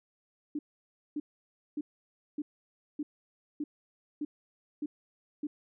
sine tone bursts, 296.4 Hz, D4, 16 cents sharp, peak -31 dBFS, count 9, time 0.55-5.47 s, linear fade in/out 5 ms, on 40 ms, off 570 ms, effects none

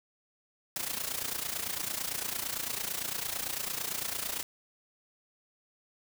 white noise with amplitude modulation, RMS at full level -32 dBFS, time 0.76-4.43 s, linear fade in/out 2 ms, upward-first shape sine, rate 28.9 Hz, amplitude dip 75%, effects none

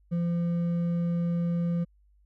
triangle tone with hard clipping, 171.4 Hz, F3, 32 cents flat, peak -26 dBFS, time 0.11-1.85 s, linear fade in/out 20 ms, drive 8 dB, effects added 50 Hz sine -59 dBFS peak until 2.25 s

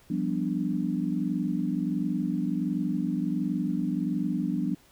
sine chord, G dominant seventh, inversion third, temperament equal, 174.61 / 196 / 246.9 / 293.7 Hz, F3 / G3 / B3 / D4, 0 / 0 / 0 / 0 cents, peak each -31 dBFS, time 0.1-4.75 s, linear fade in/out 5 ms, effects pink hiss -59 dBFS RMS until 4.91 s

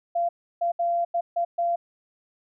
sine tone bursts at uneven times, 688 Hz, F5, 26 cents flat, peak -21 dBFS, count 6, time 0.15-0.29 / 0.61-0.72 / 0.79-1.05 / 1.14-1.21 / 1.36-1.45 / 1.58-1.76 s, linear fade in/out 10 ms, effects none

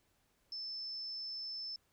sine tone, 5274 Hz, E8, in tune, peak -40 dBFS, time 0.52-1.76 s, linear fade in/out 2 ms, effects pink hiss -75 dBFS RMS until 1.92 s

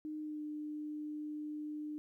sine tone with pitch glide, 306.4 to 301.1 Hz, D#4 to D4, -27 to +43 cents, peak -39 dBFS, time 0.05-1.98 s, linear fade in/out 0 ms, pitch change -30 cents, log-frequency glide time 0.18-0.41 s, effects 13-bit

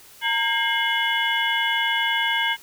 sine tone cluster, 921 / 1612 / 2132 / 2962 / 3384 Hz, A#5 / G6 / C7 / F#7 / G#7, -21 / +48 / +32 / +1 / +32 cents, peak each -26 / -25 / -25 / -26 / -31 dBFS, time 0.21-2.57 s, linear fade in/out 50 ms, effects white hiss -48 dBFS RMS until 2.62 s

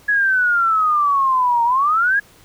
sine exponential two-way sweep, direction down then up, 1689 to 924 to 1689 Hz, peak -13 dBFS, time 0.08-2.2 s, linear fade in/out 10 ms, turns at 1.64 s, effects pink hiss -49 dBFS RMS until 2.44 s

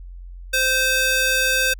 square tone with high-pass filter, 519 Hz, C5, 14 cents flat, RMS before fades -19 dBFS, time 0.53-1.74 s, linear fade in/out 10 ms, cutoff 1400 Hz, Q 0.86, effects added 44 Hz sine -34 dBFS peak until 1.79 s

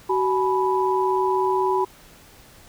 sine tone cluster, 377.3 / 850 / 986 Hz, F#4 / G#5 / B5, +34 / +40 / -3 cents, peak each -21 / -27 / -22 dBFS, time 0.09-1.85 s, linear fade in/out 10 ms, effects pink hiss -49 dBFS RMS until 2.68 s

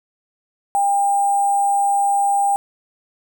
sine tone with sample-and-hold, 800 Hz, G5, 35 cents sharp, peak -14 dBFS, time 0.75-2.56 s, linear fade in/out 0 ms, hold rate 8820 Hz, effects none

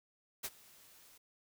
white noise with ADSR envelope, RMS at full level -38 dBFS, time 0.43-1.18 s, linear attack 18 ms, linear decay 44 ms, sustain -23 dB, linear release 8 ms, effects none

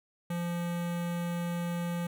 square tone with notch filter, 172.7 Hz, F3, 19 cents flat, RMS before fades -33 dBFS, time 0.3-2.07 s, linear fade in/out 5 ms, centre 5000 Hz, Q 1.7, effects none

